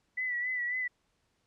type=tone with vibrato; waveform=sine; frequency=1975.5 Hz; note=B6; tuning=in tune; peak=-30 dBFS; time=0.17-0.88 s; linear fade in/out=10 ms; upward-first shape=sine; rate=3.7 Hz; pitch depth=46 cents each way; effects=pink hiss -75 dBFS RMS until 1.46 s + low-pass 8000 Hz 12 dB/octave